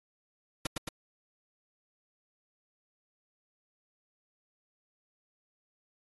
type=noise with echo; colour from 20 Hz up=pink; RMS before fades=-32 dBFS; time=0.65-0.67 s; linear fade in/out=5 ms; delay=110 ms; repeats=2; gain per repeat=-3 dB; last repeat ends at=0.89 s; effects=AAC 32 kbps